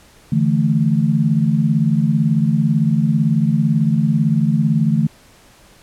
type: chord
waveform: sine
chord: D suspended second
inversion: none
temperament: equal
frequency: 146.83 / 164.81 / 220 Hz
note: D3 / E3 / A3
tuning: 0 / 0 / 0 cents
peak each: -17 dBFS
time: 0.32-5.07 s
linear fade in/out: 5 ms
effects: pink hiss -48 dBFS RMS until 5.82 s + low-pass 12000 Hz 12 dB/octave